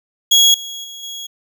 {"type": "tone with level steps", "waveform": "30% pulse", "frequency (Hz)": 3322, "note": "G#7", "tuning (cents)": 0, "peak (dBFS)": [-5, -24, -28, -24], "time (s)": [0.31, 1.27], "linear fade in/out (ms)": 10, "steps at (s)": [0.54, 0.84, 1.03], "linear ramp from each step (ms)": 2, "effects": []}